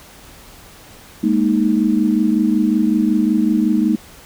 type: chord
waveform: sine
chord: Ab suspended second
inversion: none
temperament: equal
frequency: 207.7 / 233.1 / 311.1 Hz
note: Ab3 / Bb3 / Eb4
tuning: 0 / 0 / 0 cents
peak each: -17 dBFS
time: 1.23-3.96 s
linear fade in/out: 10 ms
effects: pink hiss -42 dBFS RMS until 4.25 s